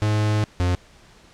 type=tone pair in turn; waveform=45% pulse; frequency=106.4 / 89.21 Hz; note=G#2 / F2; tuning=+42 / +37 cents; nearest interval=minor third; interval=305 cents; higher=first; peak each=-18 dBFS; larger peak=neither; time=0.02-0.44 / 0.6-0.75 s; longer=first; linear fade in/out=0 ms; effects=pink hiss -51 dBFS RMS until 1.33 s + low-pass 7000 Hz 12 dB/octave